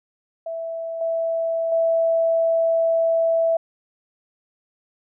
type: tone with level steps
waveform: sine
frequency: 659.3 Hz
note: E5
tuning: in tune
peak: -26 / -20 / -16 dBFS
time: 0.46-3.57 s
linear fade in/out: 5 ms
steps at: 1.01 / 1.72 s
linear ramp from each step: 2 ms
effects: none